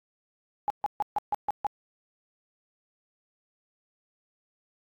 sine tone bursts, 829 Hz, G#5, 3 cents flat, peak -23 dBFS, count 7, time 0.68-1.667 s, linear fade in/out 0 ms, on 21 ms, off 140 ms, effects AAC 64 kbps

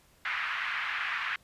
white band-pass noise, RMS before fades -33 dBFS, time 0.25-1.36 s, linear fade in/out 2 ms, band 1200 to 2300 Hz, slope 24 dB/octave, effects pink hiss -63 dBFS RMS until 1.43 s + resampled to 32000 Hz

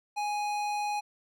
sine tone with tanh clipping, 830.6 Hz, G#5, in tune, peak -31 dBFS, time 0.16-1.01 s, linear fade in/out 20 ms, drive 18 dB, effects none

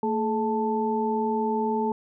sine tone cluster, 224.7 / 426.9 / 881 Hz, A3 / G#4 / A5, +37 / +48 / +2 cents, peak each -27 dBFS, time 0.03-1.92 s, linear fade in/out 2 ms, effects none

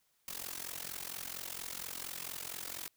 white noise with amplitude modulation, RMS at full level -39 dBFS, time 0.28-2.88 s, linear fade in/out 2 ms, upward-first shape sine, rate 44.3 Hz, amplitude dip 90%, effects white hiss -75 dBFS RMS until 2.96 s

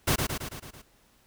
pink noise with echo, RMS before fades -24 dBFS, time 0.07-0.16 s, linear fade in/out 10 ms, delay 110 ms, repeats 6, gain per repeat -4 dB, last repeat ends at 0.82 s, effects pink hiss -63 dBFS RMS until 1.26 s

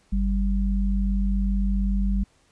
sine tone pair together, 48.7 / 196 Hz, G1 / G3, -11 / 0 cents, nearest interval 2 octaves, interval 2411 cents, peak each -21 / -25 dBFS, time 0.12-2.24 s, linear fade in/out 10 ms, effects pink hiss -62 dBFS RMS until 2.51 s + resampled to 22050 Hz

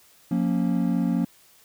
triangle chord, Bb minor, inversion second, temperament equal with one note detuned, 178.28 / 233.1 / 277.2 Hz, F3 / Bb3 / Db4, +36 / 0 / 0 cents, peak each -22 / -23 / -25 dBFS, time 0.31-1.25 s, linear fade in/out 5 ms, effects white hiss -56 dBFS RMS until 1.64 s

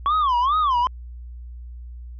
triangle tone with vibrato, 1100 Hz, C#6, 14 cents flat, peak -15 dBFS, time 0.06-0.87 s, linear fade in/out 0 ms, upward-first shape sine, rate 2.4 Hz, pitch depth 240 cents each way, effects added 60 Hz sine -34 dBFS peak until 2.19 s + resampled to 11025 Hz

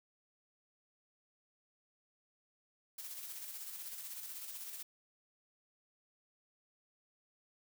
blue noise with tremolo, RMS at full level -45 dBFS, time 2.98-4.83 s, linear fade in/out 5 ms, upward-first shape square, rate 16 Hz, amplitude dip 35%, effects none

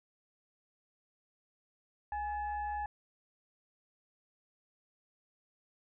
sine tone with frequency modulation, 830.6 Hz, G#5, in tune, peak -34 dBFS, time 2.12-2.86 s, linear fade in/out 2 ms, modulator 895 Hz, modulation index 0.52, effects none

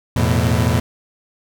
30% pulse chord, E suspended fourth, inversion none, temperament equal with one note detuned, 84.48 / 110 / 123.47 Hz, E2 / A2 / B2, +43 / 0 / 0 cents, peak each -16 dBFS, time 0.16-0.8 s, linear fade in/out 5 ms, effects none

